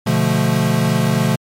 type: chord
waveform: square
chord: B half-diminished seventh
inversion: none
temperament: equal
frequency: 123.47 / 146.83 / 174.61 / 220 Hz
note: B2 / D3 / F3 / A3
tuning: 0 / 0 / 0 / 0 cents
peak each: -20 dBFS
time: 0.06-1.36 s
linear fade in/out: 10 ms
effects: MP3 64 kbps